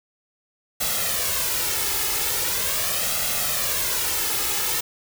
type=noise with flanger; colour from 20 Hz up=white; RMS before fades=-24 dBFS; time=0.8-4.81 s; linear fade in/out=10 ms; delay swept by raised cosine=1.5 to 2.35 ms; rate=0.41 Hz; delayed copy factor=+0.6; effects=none